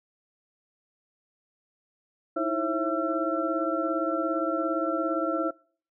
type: tone cluster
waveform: sine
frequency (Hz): 314.4 / 331.8 / 540 / 664 / 1348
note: D#4 / E4 / C#5 / E5 / E6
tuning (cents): +18 / +11 / -45 / +12 / +38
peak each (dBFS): -31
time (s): 2.36-5.51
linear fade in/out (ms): 10
effects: noise-tail reverb RT60 0.5 s tail -26 dB re dry